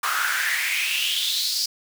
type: noise with high-pass filter sweep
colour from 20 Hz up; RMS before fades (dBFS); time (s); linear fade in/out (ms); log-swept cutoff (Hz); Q
pink; -24; 0.03-1.66; 5; 1200 to 5000; 5.8
effects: none